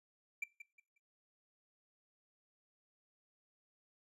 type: tone with echo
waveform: triangle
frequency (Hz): 2349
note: D7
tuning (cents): 0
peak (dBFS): -34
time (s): 0.42-0.44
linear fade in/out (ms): 5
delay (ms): 180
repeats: 3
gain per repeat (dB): -12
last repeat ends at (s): 0.98
effects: noise-tail reverb RT60 0.3 s tail -21 dB re dry + resampled to 32000 Hz